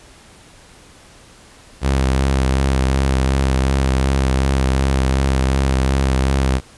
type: tone with vibrato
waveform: sawtooth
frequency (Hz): 66.5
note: C2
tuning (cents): +29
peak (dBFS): -10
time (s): 1.81-6.61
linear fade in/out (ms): 50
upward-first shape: sine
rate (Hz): 2.7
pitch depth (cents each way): 31
effects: pink hiss -45 dBFS RMS until 6.77 s + resampled to 24000 Hz